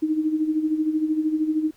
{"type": "tone with tremolo", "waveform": "sine", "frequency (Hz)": 311.1, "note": "D#4", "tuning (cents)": 0, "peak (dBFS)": -17, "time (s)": [0.02, 1.71], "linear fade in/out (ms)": 10, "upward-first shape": "sine", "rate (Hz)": 13, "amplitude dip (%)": 65, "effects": ["pink hiss -58 dBFS RMS until 1.76 s"]}